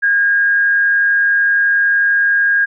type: tone with frequency modulation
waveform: sine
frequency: 1626 Hz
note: G#6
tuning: 37 cents flat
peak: -10 dBFS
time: 0.02-2.66 s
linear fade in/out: 20 ms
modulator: 133 Hz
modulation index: 0.26
effects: none